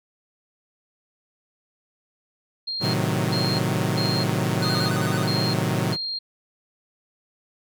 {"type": "tone bursts", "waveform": "sine", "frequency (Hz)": 4215, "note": "C8", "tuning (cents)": 12, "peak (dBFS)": -26, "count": 6, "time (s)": [2.67, 6.19], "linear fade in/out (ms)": 10, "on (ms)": 270, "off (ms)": 380}
{"type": "chord", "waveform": "sawtooth", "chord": "A diminished seventh", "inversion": "none", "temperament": "equal", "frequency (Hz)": [110, 130.81, 155.56, 185], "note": ["A2", "C3", "Eb3", "Gb3"], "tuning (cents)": [0, 0, 0, 0], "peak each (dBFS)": -23, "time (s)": [2.8, 5.97], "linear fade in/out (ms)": 50}
{"type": "tone with vibrato", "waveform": "square", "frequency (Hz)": 1359, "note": "F6", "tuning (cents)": -48, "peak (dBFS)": -31, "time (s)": [4.59, 5.28], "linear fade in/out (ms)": 50, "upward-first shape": "square", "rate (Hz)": 9.4, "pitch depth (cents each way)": 170}
{"effects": []}